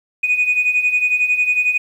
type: beating tone pair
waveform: sine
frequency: 2473 / 2484 Hz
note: D#7 / D#7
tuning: -11 / -3 cents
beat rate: 11 Hz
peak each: -19 / -14 dBFS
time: 0.23-1.78 s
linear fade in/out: 10 ms
effects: tanh soft clip ceiling -8 dBFS + 8-bit